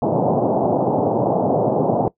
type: band-pass noise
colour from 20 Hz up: white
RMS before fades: -18 dBFS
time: 0.02-2.08 s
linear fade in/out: 2 ms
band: 110 to 820 Hz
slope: 48 dB/octave
effects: noise-tail reverb RT60 0.1 s tail -20 dB re dry